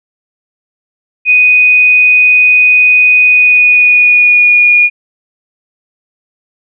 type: tone with pitch glide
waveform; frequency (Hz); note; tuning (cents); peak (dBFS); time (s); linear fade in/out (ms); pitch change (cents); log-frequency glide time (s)
sine; 2489 to 2439; D#7 to D#7; 0 to -35; -3; 1.25-4.9; 50; -35; 3.24-4.73
effects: none